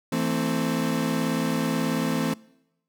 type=chord; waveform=35% pulse; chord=A minor; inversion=second; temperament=equal with one note detuned; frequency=164.81 / 223.3 / 261.6 Hz; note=E3 / A3 / C4; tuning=0 / +26 / 0 cents; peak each=-27 / -26 / -25 dBFS; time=0.12-2.34 s; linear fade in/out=5 ms; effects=noise-tail reverb RT60 0.9 s tail -24 dB re dry